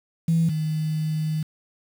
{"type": "tone pair in turn", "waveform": "sine", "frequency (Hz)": [164.81, 155.97], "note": ["E3", "D#3"], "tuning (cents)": [0, 5], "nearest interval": "minor second", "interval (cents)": 95, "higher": "first", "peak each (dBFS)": [-16, -22], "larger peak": "first", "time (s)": [[0.28, 0.49], [0.49, 1.43]], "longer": "second", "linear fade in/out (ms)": 5, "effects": ["tanh soft clip ceiling -12 dBFS", "7-bit"]}